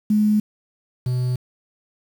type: tone pair in turn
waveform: sine / triangle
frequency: 211.5 / 125.52 Hz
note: G#3 / B2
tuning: +32 / +28 cents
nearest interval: major sixth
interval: 904 cents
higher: first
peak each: -14 / -17 dBFS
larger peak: first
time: 0.1-0.4 / 1.06-1.36 s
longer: neither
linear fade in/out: 5 ms
effects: 7-bit